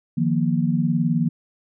sine chord, Eb suspended second, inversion none, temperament equal with one note detuned, 155.56 / 174.61 / 236.1 Hz, Eb3 / F3 / Bb3, 0 / 0 / +22 cents, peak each -22 dBFS, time 0.17-1.29 s, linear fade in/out 10 ms, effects none

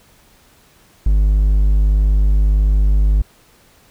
triangle tone, 50.8 Hz, G#1, 38 cents flat, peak -8 dBFS, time 1.06-3.22 s, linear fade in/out 5 ms, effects pink hiss -51 dBFS RMS until 3.9 s

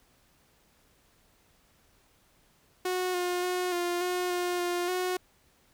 sawtooth tone with pitch steps, 365.9 / 357.2 / 362.1 / 350.7 / 360.1 / 355.8 / 352.4 / 365.2 Hz, F#4 / F4 / F#4 / F4 / F#4 / F4 / F4 / F#4, -19 / +39 / -37 / +7 / -47 / +32 / +16 / -23 cents, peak -24 dBFS, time 2.85-5.17 s, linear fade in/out 5 ms, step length 290 ms, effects pink hiss -65 dBFS RMS until 5.73 s

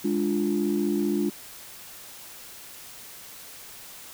sine chord, D diminished, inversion second, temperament equal, 207.7 / 293.7 / 349.2 Hz, Ab3 / D4 / F4, 0 / 0 / 0 cents, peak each -26 dBFS, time 0.04-1.3 s, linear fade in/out 10 ms, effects tanh soft clip ceiling -15 dBFS + white hiss -44 dBFS RMS until 4.13 s

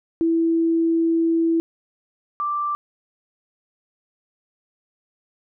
sine tone pair in turn, 330 / 1176 Hz, E4 / D6, +2 / +2 cents, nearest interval octave + minor seventh, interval 2200 cents, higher second, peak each -16 / -21 dBFS, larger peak first, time 0.21-1.6 / 2.4-2.75 s, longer first, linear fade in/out 0 ms, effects none

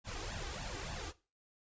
pink noise with flanger, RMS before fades -42 dBFS, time 0.04-1.13 s, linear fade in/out 50 ms, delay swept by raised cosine 1.1 to 2.6 ms, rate 3.4 Hz, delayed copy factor +0.85, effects noise-tail reverb RT60 0.3 s tail -17 dB re dry + resampled to 16000 Hz

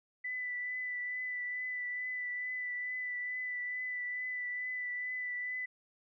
sine tone with vibrato, 1989 Hz, B6, 12 cents sharp, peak -35 dBFS, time 0.24-5.66 s, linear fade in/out 10 ms, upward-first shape triangle, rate 2.3 Hz, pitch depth 20 cents each way, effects none

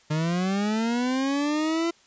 40% pulse linear sweep, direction up, 150.3 to 340 Hz, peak -22 dBFS, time 0.1-1.91 s, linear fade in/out 10 ms, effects white hiss -58 dBFS RMS until 2.06 s + resampled to 16000 Hz

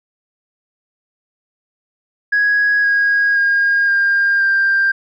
sine tone with pitch steps, 1661.2 / 1642.1 / 1623.3 / 1604.6 / 1586.2 Hz, G#6 / G#6 / G#6 / G6 / G6, 0 / -20 / -40 / +40 / +20 cents, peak -10 dBFS, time 2.32-4.92 s, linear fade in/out 10 ms, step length 520 ms, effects tanh soft clip ceiling -8 dBFS

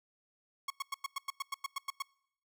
sawtooth tone bursts, 1100 Hz, C#6, 14 cents flat, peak -30 dBFS, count 12, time 0.68-2.023 s, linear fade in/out 5 ms, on 23 ms, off 97 ms, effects noise-tail reverb RT60 0.7 s tail -25 dB re dry

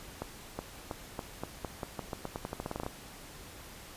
accelerating click train, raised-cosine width 1 ms, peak -21 dBFS, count 20, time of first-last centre 0.22-2.864 s, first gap 370 ms, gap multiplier 0.87, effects pink hiss -49 dBFS RMS until 3.96 s + resampled to 32000 Hz

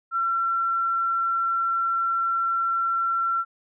sine tone, 1356 Hz, E6, 49 cents sharp, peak -21 dBFS, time 0.11-3.45 s, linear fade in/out 50 ms, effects none

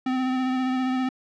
square tone with vibrato, 257.6 Hz, C4, 27 cents flat, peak -23 dBFS, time 0.06-1.09 s, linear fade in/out 5 ms, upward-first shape triangle, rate 15 Hz, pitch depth 26 cents each way, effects low-pass 3000 Hz 12 dB/octave

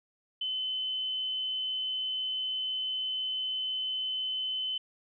sine tone, 3042 Hz, F#7, 47 cents sharp, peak -30 dBFS, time 0.41-4.78 s, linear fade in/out 5 ms, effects none

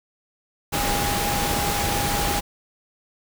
sine tone in noise, 815 Hz, G#5, 33 cents flat, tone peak -27 dBFS, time 0.72-2.41 s, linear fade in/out 20 ms, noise pink, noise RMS -24 dBFS, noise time 0.72-2.41 s, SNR -6 dB, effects none

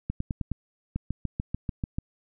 two click trains, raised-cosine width 5 ms, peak -16 / -16 dBFS, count 5 / 8, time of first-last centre 0.1-0.517 / 0.96-1.985 s, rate 9.6 / 6.83 Hz, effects none

